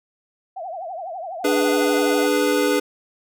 sine tone with vibrato, 706 Hz, F5, 19 cents sharp, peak -28 dBFS, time 0.56-2.27 s, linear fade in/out 10 ms, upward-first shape triangle, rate 12 Hz, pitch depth 210 cents each way
square chord, G# diminished, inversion second, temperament equal with one note detuned, 293.7 / 412.7 / 493.9 Hz, D4 / G#4 / B4, 0 / -11 / 0 cents, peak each -22 dBFS, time 1.44-2.8 s, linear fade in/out 10 ms
effects none

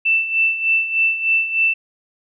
sine tone with tremolo, 2663 Hz, E7, 17 cents sharp, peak -12 dBFS, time 0.05-1.74 s, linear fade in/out 10 ms, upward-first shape sine, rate 3.3 Hz, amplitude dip 70%, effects none

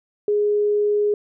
sine tone, 415.3 Hz, G#4, in tune, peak -16 dBFS, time 0.28-1.14 s, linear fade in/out 2 ms, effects none

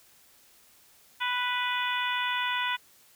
harmonic tone, 493.9 Hz, B4, in tune, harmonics 2 / 3 / 4 / 5 / 6 / 7, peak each -31 / -33 / -34 / -35 / -36 / -36 dBFS, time 1.2-2.77 s, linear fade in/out 20 ms, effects white hiss -59 dBFS RMS until 3.15 s

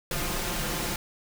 pink noise with comb filter, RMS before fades -30 dBFS, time 0.11-0.96 s, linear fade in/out 2 ms, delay 5.7 ms, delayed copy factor +0.65, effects none

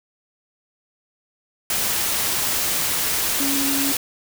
sine tone in noise, 277.2 Hz, C#4, in tune, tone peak -23 dBFS, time 3.4-3.92 s, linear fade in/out 2 ms, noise white, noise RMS -22 dBFS, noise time 1.7-3.97 s, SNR -4 dB, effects none

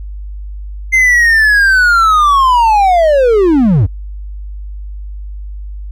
triangle linear sweep, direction down, 2093 to 77.78 Hz, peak -4 dBFS, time 0.92-3.87 s, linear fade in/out 20 ms, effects added 50 Hz sine -22 dBFS peak until 5.91 s

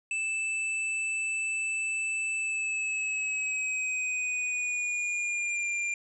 square tone with pitch glide, 2637 to 2390 Hz, E7 to D7, 0 to +30 cents, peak -29 dBFS, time 0.11-5.94 s, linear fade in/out 2 ms, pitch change -170 cents, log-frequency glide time 2.37-5.67 s, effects resampled to 22050 Hz

